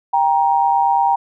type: tone pair together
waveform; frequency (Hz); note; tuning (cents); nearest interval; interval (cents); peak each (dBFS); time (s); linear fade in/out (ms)
sine; 790.4 / 939; G5 / A#5; +14 / +12; minor third; 298; -15; 0.13-1.16; 10
effects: none